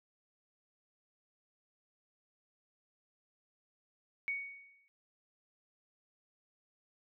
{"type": "tone with exponential decay", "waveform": "sine", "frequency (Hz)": 2233, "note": "C#7", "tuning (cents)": 12, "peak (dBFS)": -31, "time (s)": [4.28, 4.88], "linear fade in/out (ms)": 0, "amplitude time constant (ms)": 130, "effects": []}